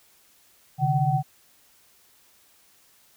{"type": "tone cluster", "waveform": "sine", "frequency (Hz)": [133.8, 150.1, 759], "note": ["C3", "D3", "F#5"], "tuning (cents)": [39, 38, 44], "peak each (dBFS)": -24, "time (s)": [0.78, 1.23], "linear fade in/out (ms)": 50, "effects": ["white hiss -59 dBFS RMS until 3.16 s"]}